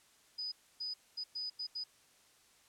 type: tone bursts at uneven times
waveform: sine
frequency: 4978 Hz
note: D#8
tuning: in tune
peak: -37 dBFS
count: 6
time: 0.38-0.52 / 0.8-0.94 / 1.17-1.24 / 1.35-1.5 / 1.59-1.67 / 1.75-1.84 s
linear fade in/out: 10 ms
effects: white hiss -66 dBFS RMS until 2.68 s + low-pass 10000 Hz 12 dB/octave